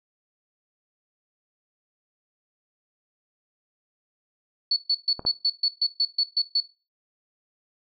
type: tone bursts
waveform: sine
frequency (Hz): 4435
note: C#8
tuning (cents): 0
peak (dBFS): -18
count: 11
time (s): 4.71-6.604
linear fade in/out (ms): 5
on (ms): 54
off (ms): 130
type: clicks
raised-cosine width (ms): 1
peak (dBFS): -19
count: 2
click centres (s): 5.194 / 5.251
effects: noise-tail reverb RT60 0.3 s tail -18 dB re dry